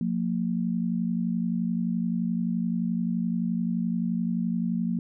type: tone pair together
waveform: sine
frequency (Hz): 178 / 229.6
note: F3 / A#3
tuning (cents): +33 / -26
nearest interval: major third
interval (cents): 441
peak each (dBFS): -27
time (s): 0.01-4.99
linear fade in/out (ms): 2
effects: none